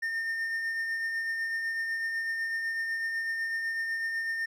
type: tone with tremolo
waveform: triangle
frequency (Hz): 1817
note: A#6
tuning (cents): -45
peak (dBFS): -26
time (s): 0.02-4.46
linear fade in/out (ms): 10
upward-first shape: triangle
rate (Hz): 8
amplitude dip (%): 35
effects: none